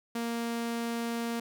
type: tone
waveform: sawtooth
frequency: 233.1 Hz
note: A#3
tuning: in tune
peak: -27 dBFS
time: 0.15-1.4 s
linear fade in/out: 5 ms
effects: none